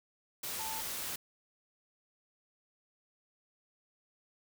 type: tone in noise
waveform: sine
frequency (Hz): 886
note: A5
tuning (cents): +12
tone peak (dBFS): -41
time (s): 0.59-0.81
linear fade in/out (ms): 5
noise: white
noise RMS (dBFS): -39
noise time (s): 0.43-1.16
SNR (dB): -5
effects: none